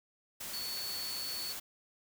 sine tone in noise, 4435 Hz, C#8, in tune, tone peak -38 dBFS, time 0.53-1.53 s, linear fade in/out 10 ms, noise white, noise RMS -42 dBFS, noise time 0.4-1.6 s, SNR +1 dB, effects none

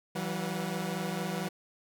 sawtooth tone cluster, 165.5 / 189.9 / 489.9 / 725 Hz, E3 / F#3 / B4 / F#5, +7 / +45 / -14 / -35 cents, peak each -32 / -31 / -39 / -38 dBFS, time 0.15-1.49 s, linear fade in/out 10 ms, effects none

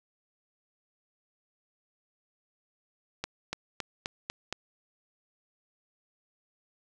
accelerating click train, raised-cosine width 0.2 ms, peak -15 dBFS, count 6, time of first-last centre 3.24-4.526 s, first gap 290 ms, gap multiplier 0.94, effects none

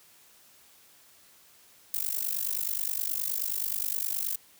violet noise with amplitude modulation, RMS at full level -27 dBFS, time 1.94-4.36 s, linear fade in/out 0 ms, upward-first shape sine, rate 49.5 Hz, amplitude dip 95%, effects white hiss -58 dBFS RMS until 4.59 s + high-pass 60 Hz 12 dB/octave

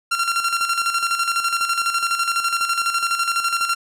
sawtooth tone with tremolo, 1373 Hz, F6, 30 cents flat, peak -13 dBFS, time 0.11-3.75 s, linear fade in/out 10 ms, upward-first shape square, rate 12 Hz, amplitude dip 55%, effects low-pass 12000 Hz 12 dB/octave

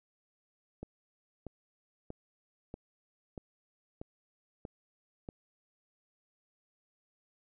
click train, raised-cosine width 2 ms, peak -28 dBFS, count 8, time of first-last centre 0.83-5.289 s, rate 1.57 Hz, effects none

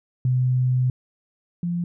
sine tone pair in turn, 127 / 173.38 Hz, B2 / F3, +49 / -12 cents, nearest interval perfect fourth, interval 539 cents, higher second, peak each -17 / -22 dBFS, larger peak first, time 0.25-0.9 / 1.63-1.84 s, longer first, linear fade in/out 2 ms, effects none

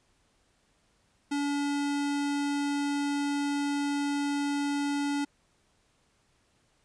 square tone, 285.8 Hz, D4, 47 cents flat, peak -28 dBFS, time 1.31-5.25 s, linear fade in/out 10 ms, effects pink hiss -69 dBFS RMS until 6.84 s + resampled to 22050 Hz

